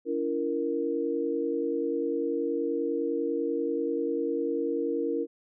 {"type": "tone cluster", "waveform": "sine", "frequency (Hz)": [286.2, 336.4, 465.7], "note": ["D4", "E4", "A#4"], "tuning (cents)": [-45, 35, -2], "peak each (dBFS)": [-32, -31, -29], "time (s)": [0.05, 5.27], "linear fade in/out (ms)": 50, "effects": []}